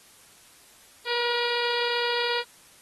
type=harmonic tone; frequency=478.8 Hz; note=A#4; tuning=46 cents sharp; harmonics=1 / 2 / 3 / 4 / 5 / 6 / 7 / 8 / 9 / 10; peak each=-29 / -32 / -34 / -35 / -36 / -37 / -37 / -38 / -39 / -39 dBFS; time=1.05-2.44 s; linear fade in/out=50 ms; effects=white hiss -54 dBFS RMS until 2.81 s + AAC 32 kbps